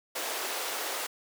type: high-pass noise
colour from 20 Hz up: pink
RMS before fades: -34 dBFS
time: 0.15-1.07 s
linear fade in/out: 10 ms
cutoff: 420 Hz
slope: 24 dB/octave
effects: none